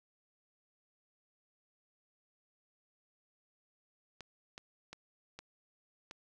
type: clicks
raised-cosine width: 0.2 ms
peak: -29 dBFS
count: 5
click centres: 4.207 / 4.579 / 4.93 / 5.39 / 6.111 s
effects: none